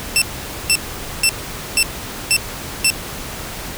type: tone bursts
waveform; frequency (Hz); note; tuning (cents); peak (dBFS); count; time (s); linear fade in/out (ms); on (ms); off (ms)
15% pulse; 2683; E7; +30; -4; 6; 0.16-2.902; 0; 57; 480
effects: pink hiss -29 dBFS RMS until 3.77 s